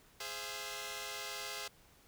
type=chord; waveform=5% pulse; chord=Ab augmented; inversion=none; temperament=equal with one note detuned; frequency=415.3 / 523.3 / 672.7 Hz; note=Ab4 / C5 / E5; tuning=0 / 0 / +35 cents; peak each=-34 dBFS; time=0.2-1.68 s; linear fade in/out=5 ms; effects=pink hiss -64 dBFS RMS until 2.07 s